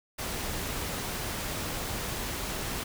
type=noise; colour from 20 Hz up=pink; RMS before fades=-34 dBFS; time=0.18-2.84 s; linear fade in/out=10 ms; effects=none